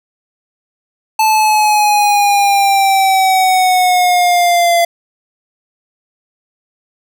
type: exponential sweep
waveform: square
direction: down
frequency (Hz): 876 to 682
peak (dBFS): -9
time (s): 1.19-4.85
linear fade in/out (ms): 5
effects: none